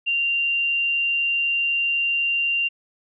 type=tone; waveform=sine; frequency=2776 Hz; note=F7; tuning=11 cents flat; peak=-19 dBFS; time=0.06-2.69 s; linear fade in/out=20 ms; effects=none